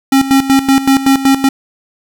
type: tone with tremolo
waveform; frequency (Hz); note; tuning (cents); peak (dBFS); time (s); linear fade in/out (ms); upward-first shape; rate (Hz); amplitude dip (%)
square; 270.4; C#4; -43; -6; 0.12-1.49; 5; square; 5.3; 75
effects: 7-bit